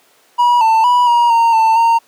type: tone with pitch steps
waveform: triangle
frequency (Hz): 967 / 892 / 979 / 951 / 923 / 893 / 921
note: B5 / A5 / B5 / A#5 / A#5 / A5 / A#5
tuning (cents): -37 / +23 / -15 / +34 / -17 / +25 / -21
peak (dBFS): -6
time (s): 0.38-1.99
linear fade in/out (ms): 20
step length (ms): 230
effects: pink hiss -51 dBFS RMS until 2.07 s + high-pass 400 Hz 12 dB/octave